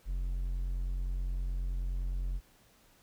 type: tone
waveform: triangle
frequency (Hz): 44.8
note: F1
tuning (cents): +45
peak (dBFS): -29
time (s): 0.05-2.41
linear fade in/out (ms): 50
effects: pink hiss -64 dBFS RMS until 3.02 s